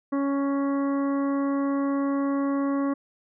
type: harmonic tone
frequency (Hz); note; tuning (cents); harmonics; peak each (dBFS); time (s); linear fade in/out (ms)
278.2; C#4; +6; 1 / 2 / 3 / 4 / 5 / 6 / 7; -23 / -32 / -42 / -34 / -45 / -48 / -47; 0.12-2.94; 10
effects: none